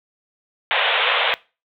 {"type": "band-pass noise", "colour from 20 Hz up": "white", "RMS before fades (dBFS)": -19, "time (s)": [0.71, 1.34], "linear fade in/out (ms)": 0, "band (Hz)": [450, 3600], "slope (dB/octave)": 96, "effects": ["noise-tail reverb RT60 0.3 s tail -21 dB re dry"]}